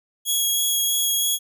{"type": "tone with vibrato", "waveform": "10% pulse", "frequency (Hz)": 3322, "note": "G#7", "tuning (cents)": 0, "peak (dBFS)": -12, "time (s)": [0.25, 1.39], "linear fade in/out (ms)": 50, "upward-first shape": "sine", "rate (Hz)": 3.1, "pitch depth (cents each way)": 9, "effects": []}